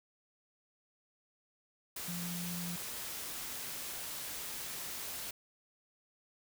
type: tone in noise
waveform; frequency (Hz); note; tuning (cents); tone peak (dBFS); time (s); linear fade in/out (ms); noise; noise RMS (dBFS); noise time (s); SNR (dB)
sine; 174.61; F3; 0; -39; 2.08-2.76; 5; white; -42; 1.96-5.31; 0
effects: none